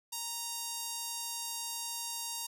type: tone with notch filter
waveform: 5% pulse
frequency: 932.3 Hz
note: A#5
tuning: in tune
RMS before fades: -39 dBFS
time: 0.12-2.47 s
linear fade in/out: 10 ms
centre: 2000 Hz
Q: 0.8
effects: none